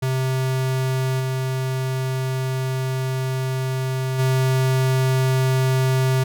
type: tone with level steps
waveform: square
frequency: 130.81 Hz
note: C3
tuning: in tune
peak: -20 / -22 / -17 dBFS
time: 0.02-6.24 s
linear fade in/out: 10 ms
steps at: 1.19 / 4.18 s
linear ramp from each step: 20 ms
effects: none